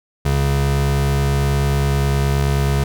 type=tone pair together; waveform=square; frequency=69.18 / 138.59 Hz; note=C#2 / C#3; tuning=-3 / 0 cents; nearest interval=octave; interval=1203 cents; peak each=-19 / -18 dBFS; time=0.25-2.84 s; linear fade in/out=5 ms; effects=none